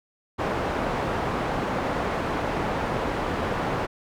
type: low-pass noise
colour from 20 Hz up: white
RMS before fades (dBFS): -27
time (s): 0.38-3.87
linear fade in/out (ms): 20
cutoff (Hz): 970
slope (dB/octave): 12
effects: none